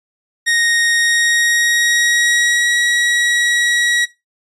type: tone with pitch glide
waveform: sawtooth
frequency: 1864.7 to 1914.9 Hz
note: A#6 to A#6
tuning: 0 to +46 cents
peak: -9 dBFS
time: 0.46-4.06 s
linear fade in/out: 20 ms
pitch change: +46 cents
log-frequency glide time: 0.96-2.76 s
effects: noise-tail reverb RT60 0.2 s tail -18 dB re dry + resampled to 24000 Hz